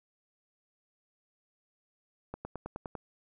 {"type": "accelerating click train", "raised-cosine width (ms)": 1, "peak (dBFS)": -24, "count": 7, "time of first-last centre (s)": [2.34, 2.952], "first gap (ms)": 110, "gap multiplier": 0.97, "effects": []}